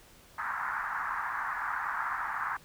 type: band-pass noise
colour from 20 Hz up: white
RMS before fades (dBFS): -34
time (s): 0.38-2.57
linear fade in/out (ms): 5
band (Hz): 860 to 1700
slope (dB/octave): 48
effects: pink hiss -57 dBFS RMS until 2.64 s